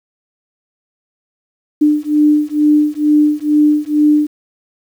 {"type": "beating tone pair", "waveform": "sine", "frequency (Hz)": [298.2, 300.4], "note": ["D4", "D4"], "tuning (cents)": [27, 39], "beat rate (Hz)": 2.2, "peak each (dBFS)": -12, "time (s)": [1.81, 4.27], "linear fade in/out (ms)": 10, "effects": ["7-bit"]}